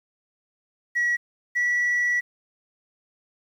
sine tone pair in turn, 1924 / 1946.4 Hz, B6 / B6, -46 / -26 cents, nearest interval unison, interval 20 cents, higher second, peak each -18 dBFS, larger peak neither, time 0.95-1.17 / 1.55-2.21 s, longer second, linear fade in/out 20 ms, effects tanh soft clip ceiling -18 dBFS + 9-bit

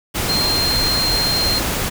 sine tone in noise, 4186 Hz, C8, in tune, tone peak -17 dBFS, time 0.28-1.6 s, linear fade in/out 20 ms, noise pink, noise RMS -21 dBFS, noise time 0.14-1.9 s, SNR +1 dB, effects none

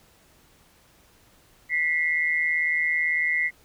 sine tone pair together, 1970 / 2128 Hz, B6 / C7, -5 / +29 cents, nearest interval minor second, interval 134 cents, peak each -23 / -25 dBFS, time 1.69-3.51 s, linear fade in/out 50 ms, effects pink hiss -58 dBFS RMS until 3.64 s

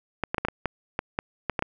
clicks, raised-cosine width 0.5 ms, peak -10 dBFS, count 11, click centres 0.237 / 0.345 / 0.382 / 0.45 / 0.485 / 0.657 / 0.991 / 1.189 / 1.497 / 1.592 / 1.624 s, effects none

